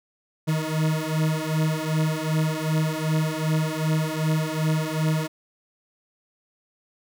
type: beating tone pair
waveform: 40% pulse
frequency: 155.56 / 158.16 Hz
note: D#3 / D#3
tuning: 0 / +29 cents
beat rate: 2.6 Hz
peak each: -24 dBFS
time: 0.47-5.28 s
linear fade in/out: 20 ms
effects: none